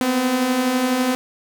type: beating tone pair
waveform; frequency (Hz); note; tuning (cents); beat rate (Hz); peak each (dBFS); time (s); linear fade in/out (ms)
sawtooth; 243.6 / 255.6; B3 / C4; -24 / -40; 12; -22 / -14; 0.01-1.15; 0
effects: none